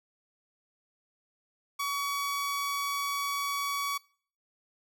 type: tone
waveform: sawtooth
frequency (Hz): 1131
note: C#6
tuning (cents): +34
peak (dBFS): -26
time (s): 1.79-3.98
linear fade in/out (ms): 10
effects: noise-tail reverb RT60 0.5 s tail -23 dB re dry